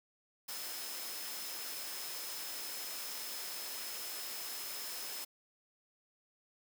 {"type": "tone in noise", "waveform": "sine", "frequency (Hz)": 5170, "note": "E8", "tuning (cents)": -34, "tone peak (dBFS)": -48, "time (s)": [0.48, 5.25], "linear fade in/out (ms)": 10, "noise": "white", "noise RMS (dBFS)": -43, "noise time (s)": [0.48, 5.25], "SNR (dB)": -8, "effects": ["high-pass 300 Hz 12 dB/octave"]}